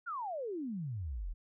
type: exponential sweep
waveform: sine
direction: down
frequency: 1480 to 35.84 Hz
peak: -36 dBFS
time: 0.06-1.34 s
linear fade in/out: 20 ms
effects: none